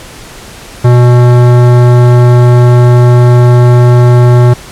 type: tone with hard clipping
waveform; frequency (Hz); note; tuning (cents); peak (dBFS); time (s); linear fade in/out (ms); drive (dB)
sine; 122.3; B2; -16; -3; 0.84-4.54; 10; 17
effects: pink hiss -29 dBFS RMS until 4.71 s + low-pass 11000 Hz 12 dB/octave